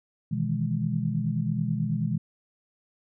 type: chord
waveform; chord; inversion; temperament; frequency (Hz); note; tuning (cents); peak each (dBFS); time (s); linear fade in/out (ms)
sine; E major seventh; second; equal; 123.47 / 155.56 / 164.81 / 207.7; B2 / D#3 / E3 / G#3; 0 / 0 / 0 / 0; -30; 0.31-2.18; 10
effects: none